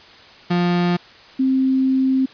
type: tone pair in turn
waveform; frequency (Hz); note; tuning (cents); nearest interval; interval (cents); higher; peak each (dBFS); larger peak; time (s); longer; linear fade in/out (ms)
35% pulse / sine; 175.8 / 263.4; F3 / C4; +12 / +12; perfect fifth; 700; second; -14; neither; 0.5-0.97 / 1.39-2.26; second; 10
effects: white hiss -44 dBFS RMS until 2.33 s + resampled to 11025 Hz